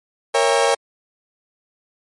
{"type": "chord", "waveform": "35% pulse", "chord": "A# diminished seventh", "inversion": "none", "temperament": "equal with one note detuned", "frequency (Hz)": [466.2, 554.4, 659.3, 804.6], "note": ["A#4", "C#5", "E5", "G5"], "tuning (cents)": [0, 0, 0, 45], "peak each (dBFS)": [-17, -17, -22, -19], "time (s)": [0.34, 0.75], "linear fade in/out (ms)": 10, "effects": ["MP3 48 kbps"]}